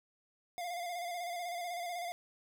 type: tone with vibrato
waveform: square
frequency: 700 Hz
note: F5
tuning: 4 cents sharp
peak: -38 dBFS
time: 0.58-2.12 s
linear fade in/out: 0 ms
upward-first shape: square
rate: 16 Hz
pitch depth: 37 cents each way
effects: none